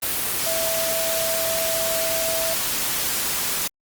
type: tone in noise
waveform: sine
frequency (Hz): 656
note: E5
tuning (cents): -9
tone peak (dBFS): -25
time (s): 0.46-2.54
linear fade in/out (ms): 10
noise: white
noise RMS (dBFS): -24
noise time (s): 0.02-3.68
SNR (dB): -4
effects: Opus 32 kbps